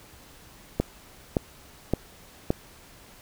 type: click train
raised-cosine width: 2 ms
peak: -8 dBFS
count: 4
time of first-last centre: 0.8-2.505 s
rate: 1.76 Hz
effects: pink hiss -51 dBFS RMS until 3.21 s